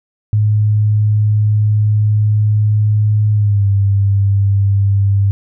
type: tone with pitch glide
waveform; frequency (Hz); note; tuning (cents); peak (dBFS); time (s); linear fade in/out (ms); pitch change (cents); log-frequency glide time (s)
sine; 105.9 to 99.38; G#2 to G2; +34 to +24; -9; 0.33-5.31; 0; -110; 3.32-3.68
effects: none